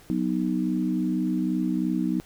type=chord; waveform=sine; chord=B major; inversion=second; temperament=equal with one note detuned; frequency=185 / 247.8 / 311.1 Hz; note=F#3 / B3 / D#4; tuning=0 / +6 / 0 cents; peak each=-27 dBFS; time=0.1-2.2 s; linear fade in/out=0 ms; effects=pink hiss -53 dBFS RMS until 2.25 s